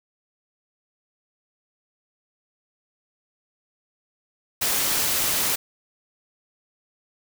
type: noise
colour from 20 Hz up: white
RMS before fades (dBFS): -23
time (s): 4.61-5.56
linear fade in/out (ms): 10
effects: none